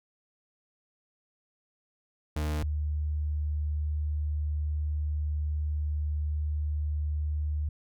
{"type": "tone pair in turn", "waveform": ["40% pulse", "sine"], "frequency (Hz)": [75.8, 75.1], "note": ["D#2", "D2"], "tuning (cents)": [-45, 39], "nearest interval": "unison", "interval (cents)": 16, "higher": "first", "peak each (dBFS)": -27, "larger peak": "neither", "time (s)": [[2.36, 2.63], [2.63, 7.69]], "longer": "second", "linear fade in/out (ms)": 5, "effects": []}